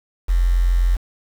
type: tone with quantisation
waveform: sine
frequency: 43.81 Hz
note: F1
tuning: 6 cents sharp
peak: -13 dBFS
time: 0.28-0.97 s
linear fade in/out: 20 ms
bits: 6
effects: none